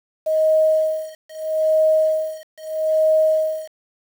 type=tone with tremolo; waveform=sine; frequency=628 Hz; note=D#5; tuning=16 cents sharp; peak=-12 dBFS; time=0.26-3.68 s; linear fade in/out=10 ms; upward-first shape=sine; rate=0.78 Hz; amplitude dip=100%; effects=7-bit

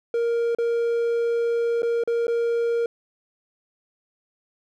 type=tone with dropouts; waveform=triangle; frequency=467.6 Hz; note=A#4; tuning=5 cents sharp; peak=-18 dBFS; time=0.14-2.86 s; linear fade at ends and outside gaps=2 ms; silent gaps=0.549-0.585 / 1.821-1.83 / 2.037-2.075 / 2.269-2.28 s; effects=none

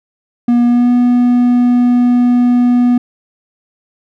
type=tone with pitch glide; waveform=triangle; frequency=240 to 244.5 Hz; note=B3 to B3; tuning=-49 to -17 cents; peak=-5 dBFS; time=0.48-2.98 s; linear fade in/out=5 ms; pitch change=+32 cents; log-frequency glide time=0.66-0.91 s; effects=none

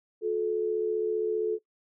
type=tone pair together; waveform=sine; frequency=358.9 / 434.1 Hz; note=F4 / A4; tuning=+47 / -23 cents; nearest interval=minor third; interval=330 cents; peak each=-31 / -26 dBFS; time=0.21-1.59 s; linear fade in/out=50 ms; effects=noise-tail reverb RT60 0.1 s tail -20 dB re dry

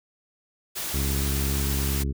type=noise; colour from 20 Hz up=white; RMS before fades=-31 dBFS; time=0.75-2.04 s; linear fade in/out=20 ms
type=harmonic tone; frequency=68.8 Hz; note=C#2; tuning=12 cents flat; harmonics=1 / 2 / 3 / 4 / 5 / 6; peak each=-25 / -31 / -35 / -37 / -39 / -41 dBFS; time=0.93-2.13 s; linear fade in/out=20 ms
effects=none

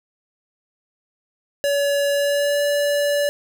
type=tone with pitch glide; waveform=square; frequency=568 to 577.6 Hz; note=C#5 to D5; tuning=+42 to -29 cents; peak=-18 dBFS; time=1.64-3.29 s; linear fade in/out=0 ms; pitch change=+29 cents; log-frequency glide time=2.11-2.63 s; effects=none

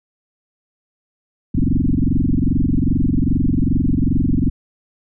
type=tone with frequency modulation; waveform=sine; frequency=131.5 Hz; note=C3; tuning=9 cents sharp; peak=-13 dBFS; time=1.54-4.5 s; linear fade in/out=10 ms; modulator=22.5 Hz; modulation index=7; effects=none

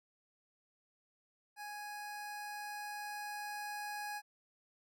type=tone with level ramp; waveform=25% pulse; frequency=830.6 Hz; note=G#5; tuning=in tune; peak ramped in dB=-40 to -36 dBFS; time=1.56-4.22 s; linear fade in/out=50 ms; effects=none

